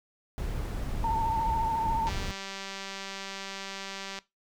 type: noise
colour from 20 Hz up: brown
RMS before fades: -33 dBFS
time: 0.38-2.31 s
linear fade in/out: 0 ms
type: tone with vibrato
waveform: sine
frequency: 900 Hz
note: A5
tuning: 39 cents sharp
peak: -26 dBFS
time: 1.04-2.09 s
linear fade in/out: 2 ms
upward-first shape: triangle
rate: 14 Hz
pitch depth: 51 cents each way
type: click train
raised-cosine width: 0.2 ms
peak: -21 dBFS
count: 414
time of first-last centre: 2.07-4.188 s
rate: 195 Hz
effects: noise-tail reverb RT60 0.2 s tail -19 dB re dry